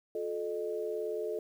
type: tone cluster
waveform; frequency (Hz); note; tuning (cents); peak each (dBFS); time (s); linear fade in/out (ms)
sine; 356.5 / 434.9 / 613; F4 / A4 / D#5; +36 / -20 / -26; -40 / -34 / -39; 0.15-1.39; 2
effects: 10-bit